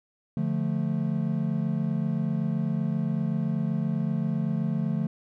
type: chord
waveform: triangle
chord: D minor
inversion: none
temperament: equal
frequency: 146.83 / 174.61 / 220 Hz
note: D3 / F3 / A3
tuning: 0 / 0 / 0 cents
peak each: -27 dBFS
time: 0.37-5.07 s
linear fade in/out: 2 ms
effects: none